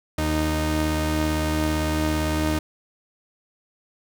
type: tone pair together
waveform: sawtooth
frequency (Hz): 77.8 / 308.8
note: D#2 / D#4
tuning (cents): 0 / -13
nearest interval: 2 octaves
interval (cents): 2387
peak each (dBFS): -20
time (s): 0.18-2.59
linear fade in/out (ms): 5
effects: none